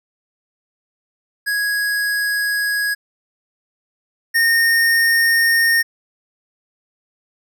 square tone pair in turn, 1661.2 / 1838.4 Hz, G#6 / A#6, 0 / -25 cents, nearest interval major second, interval 175 cents, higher second, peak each -18 / -13 dBFS, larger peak second, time 1.46-2.95 / 4.34-5.83 s, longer neither, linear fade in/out 20 ms, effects none

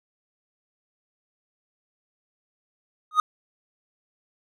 triangle tone with exponential growth, 1244.5 Hz, D#6, in tune, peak -9 dBFS, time 3.11-3.2 s, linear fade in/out 2 ms, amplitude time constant 18 ms, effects none

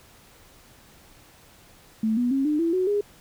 sine tone with pitch steps, 220 / 244.1 / 270.9 / 300.5 / 333.5 / 370 / 410.5 Hz, A3 / B3 / C#4 / D4 / E4 / F#4 / G#4, 0 / -20 / -40 / +40 / +20 / 0 / -20 cents, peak -20 dBFS, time 2.03-3.01 s, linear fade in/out 5 ms, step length 140 ms, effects pink hiss -53 dBFS RMS until 3.2 s

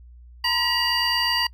triangle tone cluster, 927 / 1015 / 1920 / 2851 / 4666 Hz, A#5 / B5 / B6 / F7 / D8, -10 / +47 / -49 / +35 / -12 cents, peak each -28 / -28 / -25 / -25 / -22 dBFS, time 0.44-1.47 s, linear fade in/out 5 ms, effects noise-tail reverb RT60 0.1 s tail -26 dB re dry + added 60 Hz sine -43 dBFS peak until 1.53 s

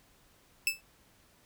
sawtooth tone with exponential decay, 2631 Hz, E7, 4 cents flat, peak -19 dBFS, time 0.67-0.81 s, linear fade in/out 1 ms, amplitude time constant 29 ms, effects pink hiss -64 dBFS RMS until 1.45 s

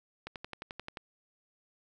click train, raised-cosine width 0.3 ms, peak -24 dBFS, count 9, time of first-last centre 0.27-0.972 s, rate 11.4 Hz, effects none

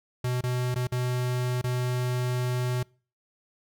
square tone with dropouts, 124.8 Hz, B2, 19 cents sharp, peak -26 dBFS, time 0.24-2.83 s, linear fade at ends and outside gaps 5 ms, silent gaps 0.41-0.436 / 0.745-0.758 / 0.871-0.92 / 1.615-1.64 s, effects noise-tail reverb RT60 0.4 s tail -26 dB re dry

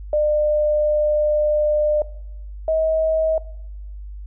sine tone pair in turn, 601 / 636.7 Hz, D5 / D#5, +40 / +40 cents, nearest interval minor second, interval 100 cents, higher second, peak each -15 / -16 dBFS, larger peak first, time 0.13-2.02 / 2.68-3.38 s, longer first, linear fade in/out 2 ms, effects noise-tail reverb RT60 0.8 s tail -19 dB re dry + added 50 Hz sine -31 dBFS peak until 4.26 s

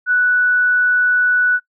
sine tone, 1480 Hz, F#6, in tune, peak -11 dBFS, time 0.06-1.6 s, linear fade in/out 50 ms, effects noise-tail reverb RT60 0.1 s tail -22 dB re dry

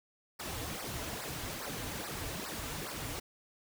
pink noise with flanger, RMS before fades -40 dBFS, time 0.39-3.2 s, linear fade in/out 10 ms, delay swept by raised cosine 0.29 to 5.59 ms, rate 2.4 Hz, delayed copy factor -0.85, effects none

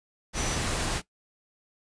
sine tone in noise, 5920 Hz, F#8, in tune, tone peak -35 dBFS, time 0.34-0.59 s, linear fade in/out 50 ms, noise pink, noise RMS -29 dBFS, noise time 0.33-1.02 s, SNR -9 dB, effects noise-tail reverb RT60 0.1 s tail -17 dB re dry + resampled to 22050 Hz

